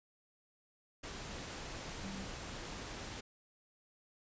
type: tone in noise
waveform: sine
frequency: 194 Hz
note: G3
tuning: 18 cents flat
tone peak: -45 dBFS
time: 2.03-2.25 s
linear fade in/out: 10 ms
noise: pink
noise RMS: -45 dBFS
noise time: 1.03-3.21 s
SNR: -3 dB
effects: resampled to 16000 Hz